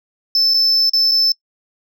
sine tone with dropouts, 5274 Hz, E8, in tune, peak -9 dBFS, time 0.35-1.32 s, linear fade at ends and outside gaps 2 ms, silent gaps 0.538-0.542 / 0.896-0.934 / 1.113-1.117 s, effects noise-tail reverb RT60 0.1 s tail -25 dB re dry + tanh soft clip ceiling -10 dBFS

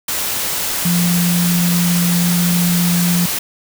sine tone in noise, 174.61 Hz, F3, in tune, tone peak -13 dBFS, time 0.85-3.26 s, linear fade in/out 5 ms, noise white, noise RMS -20 dBFS, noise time 0.08-3.39 s, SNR +4 dB, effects none

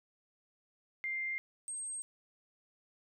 sine tone pair in turn, 2101 / 8404 Hz, C7 / C9, +7 / +7 cents, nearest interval 2 octaves, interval 2400 cents, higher second, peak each -34 / -38 dBFS, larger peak first, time 1.04-1.38 / 1.68-2.02 s, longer neither, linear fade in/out 0 ms, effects none

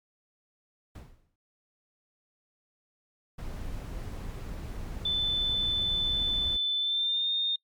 brown noise with exponential decay, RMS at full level -39 dBFS, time 0.95-1.36 s, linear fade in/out 5 ms, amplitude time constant 87 ms
brown noise, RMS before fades -37 dBFS, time 3.38-6.57 s, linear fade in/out 10 ms
sine tone with pitch glide, 3517 to 3654 Hz, A7 to A#7, -1 to -35 cents, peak -25 dBFS, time 5.05-7.56 s, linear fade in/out 5 ms, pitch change +66 cents, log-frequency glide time 6.8-7.3 s
effects noise-tail reverb RT60 0.1 s tail -21 dB re dry + MP3 96 kbps

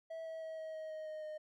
triangle tone with pitch steps, 651 / 645.8 / 640.6 / 635.4 / 630.3 / 625.2 / 620.2 / 615.2 Hz, E5 / E5 / E5 / D#5 / D#5 / D#5 / D#5 / D#5, -22 / -36 / -50 / +36 / +22 / +8 / -6 / -20 cents, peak -40 dBFS, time 0.1-1.38 s, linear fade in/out 10 ms, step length 160 ms, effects none

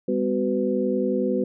sine tone cluster, 202.6 / 253.5 / 373.1 / 500 Hz, G#3 / B3 / F#4 / B4, -43 / +45 / +14 / +21 cents, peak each -26 dBFS, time 0.08-1.44 s, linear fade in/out 5 ms, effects none

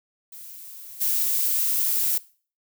violet noise with level steps, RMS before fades -41 / -23 dBFS, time 0.32-2.18 s, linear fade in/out 5 ms, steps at 1 s, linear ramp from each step 20 ms, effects noise-tail reverb RT60 0.4 s tail -19 dB re dry

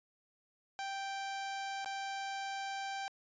sawtooth tone with dropouts, 784 Hz, G5, in tune, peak -34 dBFS, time 0.79-3.08 s, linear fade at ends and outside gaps 0 ms, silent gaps 1.846-1.859 s, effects resampled to 16000 Hz

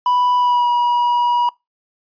triangle tone with pitch glide, 987.8 to 965.2 Hz, B5 to B5, 0 to -40 cents, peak -11 dBFS, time 0.06-1.49 s, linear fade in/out 2 ms, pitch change -40 cents, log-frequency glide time 0.37-0.68 s, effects noise-tail reverb RT60 0.2 s tail -23 dB re dry + resampled to 11025 Hz

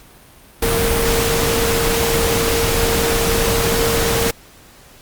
sine tone in noise, 460.9 Hz, A#4, 20 cents flat, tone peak -19 dBFS, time 0.62-4.31 s, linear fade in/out 5 ms, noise pink, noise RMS -18 dBFS, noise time 0.62-4.31 s, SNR -4 dB, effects pink hiss -45 dBFS RMS until 5.01 s + Opus 48 kbps

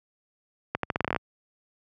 accelerating click train, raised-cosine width 0.5 ms, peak -10 dBFS, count 11, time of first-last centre 0.75-1.162 s, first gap 83 ms, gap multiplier 0.83, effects high-pass 80 Hz 12 dB/octave

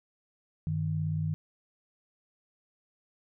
sine tone pair together, 98 / 155.57 Hz, G2 / D#3, 0 / 0 cents, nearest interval minor sixth, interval 800 cents, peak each -33 / -29 dBFS, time 0.67-1.34 s, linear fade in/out 0 ms, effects none

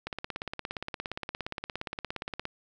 click train, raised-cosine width 0.3 ms, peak -18 dBFS, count 42, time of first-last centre 0.07-2.454 s, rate 17.2 Hz, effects none

